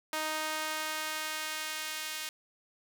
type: tone with high-pass filter sweep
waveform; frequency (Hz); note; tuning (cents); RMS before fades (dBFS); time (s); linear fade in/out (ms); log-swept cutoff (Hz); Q
sawtooth; 311.1; D#4; 0; -36; 0.13-2.29; 2; 820 to 2400; 0.77
effects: none